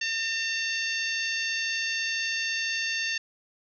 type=harmonic tone with a mistuned harmonic; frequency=906 Hz; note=A#5; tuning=50 cents flat; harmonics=2 / 3 / 4 / 5 / 6 / 7; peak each=-31 / -31 / -37 / -35 / -39 / -39 dBFS; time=0.01-3.18 s; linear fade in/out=5 ms; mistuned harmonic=4; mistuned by=-25 cents; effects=none